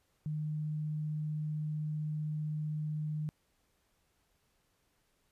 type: tone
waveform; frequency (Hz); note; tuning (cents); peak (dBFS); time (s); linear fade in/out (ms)
sine; 152.6; D#3; -33; -33; 0.26-3.29; 0
effects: pink hiss -75 dBFS RMS until 5.31 s + resampled to 32000 Hz